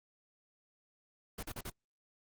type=noise bursts; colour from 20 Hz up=pink; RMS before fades=-41 dBFS; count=4; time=1.38-1.7 s; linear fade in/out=5 ms; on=50 ms; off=40 ms; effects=Opus 24 kbps